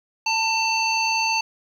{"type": "harmonic tone with a mistuned harmonic", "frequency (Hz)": 893, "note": "A5", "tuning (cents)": 25, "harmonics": [1, 3, 5, 7], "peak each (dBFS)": [-23, -23, -26, -32], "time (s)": [0.26, 1.41], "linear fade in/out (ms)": 5, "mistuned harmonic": 5, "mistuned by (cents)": 24, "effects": ["8-bit"]}